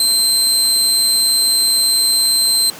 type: tone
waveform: 25% pulse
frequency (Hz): 4119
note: C8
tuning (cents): -28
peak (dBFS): -7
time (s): 0-2.7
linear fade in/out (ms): 2
effects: pink hiss -34 dBFS RMS until 2.79 s + high-pass 200 Hz 12 dB/octave